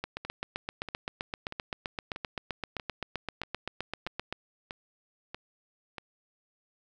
two click trains, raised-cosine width 0.3 ms, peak -17 / -22 dBFS, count 34 / 10, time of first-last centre 0.04-4.326 / 0.25-5.982 s, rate 7.7 / 1.57 Hz, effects none

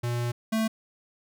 square tone pair in turn, 120 / 221.4 Hz, B2 / A3, -49 / +11 cents, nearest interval major seventh, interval 1060 cents, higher second, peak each -27 / -24 dBFS, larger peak second, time 0.03-0.32 / 0.52-0.68 s, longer first, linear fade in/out 10 ms, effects none

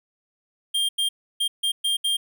square tone bursts at uneven times, 3200 Hz, G7, 35 cents sharp, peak -21 dBFS, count 6, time 0.74-0.89 / 0.98-1.09 / 1.4-1.48 / 1.63-1.72 / 1.84-1.97 / 2.04-2.17 s, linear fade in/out 10 ms, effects none

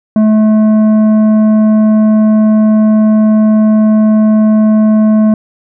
sine tone with tanh clipping, 215.9 Hz, A3, 33 cents flat, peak -6 dBFS, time 0.16-5.34 s, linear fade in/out 2 ms, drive 9 dB, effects none

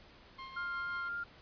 sawtooth tone with tremolo, 1061 Hz, C6, 24 cents sharp, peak -39 dBFS, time 0.38-1.09 s, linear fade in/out 10 ms, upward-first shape triangle, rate 5.6 Hz, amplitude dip 50%
sine tone with vibrato, 1396.9 Hz, F6, in tune, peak -36 dBFS, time 0.56-1.24 s, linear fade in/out 10 ms, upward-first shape triangle, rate 3.7 Hz, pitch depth 9 cents each way
effects pink hiss -58 dBFS RMS until 1.41 s + resampled to 11025 Hz

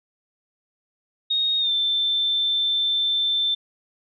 sine tone with pitch glide, 3729 to 3550 Hz, A#7 to A7, 0 to +15 cents, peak -19 dBFS, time 1.3-3.55 s, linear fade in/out 10 ms, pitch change -85 cents, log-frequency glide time 1.59-1.72 s, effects none

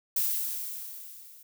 violet noise with level ramp, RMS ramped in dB -26 to -52 dBFS, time 0.16-1.43 s, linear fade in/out 5 ms, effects none

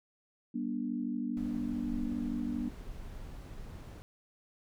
sine chord, G major, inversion none, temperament equal with one note detuned, 196 / 240.9 / 293.7 Hz, G3 / B3 / D4, 0 / -43 / 0 cents, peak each -40 / -34 / -38 dBFS, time 0.54-2.69 s, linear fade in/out 10 ms
brown noise, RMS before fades -44 dBFS, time 1.37-4.02 s, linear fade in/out 0 ms
effects none

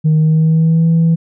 sine tone with pitch glide, 155.56 to 164.81 Hz, D#3 to E3, 0 to 0 cents, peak -6 dBFS, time 0.04-1.16 s, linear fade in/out 20 ms, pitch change +100 cents, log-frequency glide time 0.17-0.87 s, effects tanh soft clip ceiling -6 dBFS

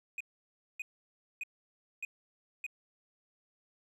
triangle tone bursts, 2489 Hz, D#7, in tune, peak -34 dBFS, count 5, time 0.18-2.665 s, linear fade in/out 2 ms, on 25 ms, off 590 ms, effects none

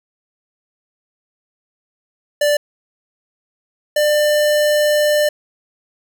square tone pair in turn, 587.3 / 596.5 Hz, D5 / D5, 0 / +27 cents, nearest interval unison, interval 27 cents, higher second, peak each -13 dBFS, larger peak neither, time 2.41-2.57 / 3.96-5.29 s, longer second, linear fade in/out 5 ms, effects none

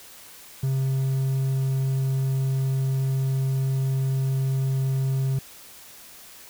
triangle tone, 133.6 Hz, C3, 36 cents sharp, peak -19 dBFS, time 0.63-5.39 s, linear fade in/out 5 ms, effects white hiss -46 dBFS RMS until 6.49 s

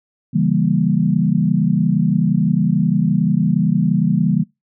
sine chord, C# diminished seventh, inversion none, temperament equal, 138.59 / 164.81 / 196 / 233.1 Hz, C#3 / E3 / G3 / Bb3, 0 / 0 / 0 / 0 cents, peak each -21 / -17 / -18 / -20 dBFS, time 0.33-4.44 s, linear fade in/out 20 ms, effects noise-tail reverb RT60 0.2 s tail -22 dB re dry

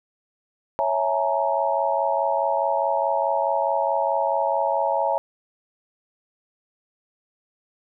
sine chord, A# half-diminished seventh, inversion first, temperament equal with one note detuned, 554.4 / 659.3 / 847.6 / 932.3 Hz, C#5 / E5 / G#5 / A#5, 0 / 0 / +35 / 0 cents, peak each -25 dBFS, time 0.79-5.18 s, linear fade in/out 0 ms, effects none

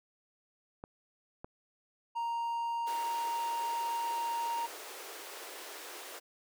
clicks, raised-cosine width 1 ms, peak -29 dBFS, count 2, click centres 0.839 / 1.445 s
triangle tone, 932.3 Hz, A#5, in tune, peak -30 dBFS, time 2.15-4.67 s, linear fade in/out 20 ms
pink high-pass noise, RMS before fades -46 dBFS, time 2.86-6.2 s, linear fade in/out 20 ms, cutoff 340 Hz, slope 48 dB/octave
effects none

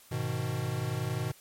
square chord, G# minor, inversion none, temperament equal with one note detuned, 103.83 / 124.55 / 155.56 Hz, G#2 / B2 / D#3, 0 / +15 / 0 cents, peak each -37 / -33 / -37 dBFS, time 0.11-1.32 s, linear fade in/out 10 ms, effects white hiss -57 dBFS RMS until 1.4 s + MP3 64 kbps

